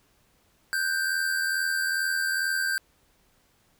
square tone pair together, 1491.7 / 1574 Hz, F#6 / G6, +14 / +7 cents, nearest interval minor second, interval 93 cents, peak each -33 / -26 dBFS, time 0.73-2.78 s, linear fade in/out 0 ms, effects pink hiss -65 dBFS RMS until 3.79 s

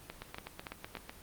two click trains, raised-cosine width 0.3 ms, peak -24 / -24 dBFS, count 4 / 8, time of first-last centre 0.1-0.952 / 0.22-1.095 s, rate 3.52 / 8 Hz, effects pink hiss -54 dBFS RMS until 1.22 s + Opus 24 kbps

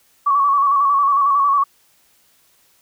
sine tone with vibrato, 1125 Hz, C#6, 25 cents sharp, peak -12 dBFS, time 0.26-1.64 s, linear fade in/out 10 ms, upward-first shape square, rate 11 Hz, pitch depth 41 cents each way, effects white hiss -57 dBFS RMS until 2.81 s

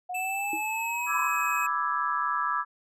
sine exponential sweep, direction up, 720 to 1046.5 Hz, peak -31 dBFS, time 0.09-1.28 s, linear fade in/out 10 ms
square tone with pitch glide, 2637 to 2543 Hz, E7 to D#7, 0 to +37 cents, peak -31 dBFS, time 0.14-1.67 s, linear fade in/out 10 ms, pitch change -63 cents, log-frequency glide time 0.41-1.08 s
sine tone with exponential decay, 322.5 Hz, E4, 38 cents flat, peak -29 dBFS, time 0.53-0.65 s, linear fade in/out 2 ms, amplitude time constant 25 ms
sine chord, E dominant seventh, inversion second, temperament equal, 987.8 / 1174.7 / 1318.5 / 1661.2 Hz, B5 / D6 / E6 / G#6, 0 / 0 / 0 / 0 cents, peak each -32 / -29 / -30 / -33 dBFS, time 1.06-2.65 s, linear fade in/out 50 ms
effects none

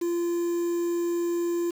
triangle tone with quantisation, 344 Hz, F4, 26 cents flat, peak -22 dBFS, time 0.01-1.71 s, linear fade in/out 10 ms, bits 7, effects none

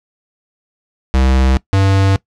square tone pair in turn, 65.41 / 97.24 Hz, C2 / G2, 0 / -13 cents, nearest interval perfect fifth, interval 687 cents, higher second, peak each -10 dBFS, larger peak neither, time 1.14-1.57 / 1.73-2.16 s, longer neither, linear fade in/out 0 ms, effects noise-tail reverb RT60 0.1 s tail -20 dB re dry + low-pass 6000 Hz 12 dB/octave

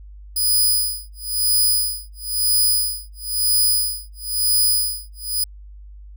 5% pulse tone with tremolo, 4978 Hz, D#8, in tune, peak -7 dBFS, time 0.36-5.44 s, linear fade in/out 5 ms, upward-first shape sine, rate 1 Hz, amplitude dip 100%, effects added 50 Hz sine -37 dBFS peak until 6.16 s

